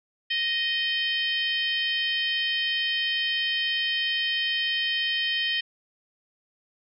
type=harmonic tone with a mistuned harmonic; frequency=622.3 Hz; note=D#5; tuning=in tune; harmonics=3 / 4 / 5 / 6 / 7 / 8; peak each=-29 / -33 / -26 / -39 / -39 / -38 dBFS; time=0.3-5.61 s; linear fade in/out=10 ms; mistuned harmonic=8; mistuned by=+37 cents; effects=none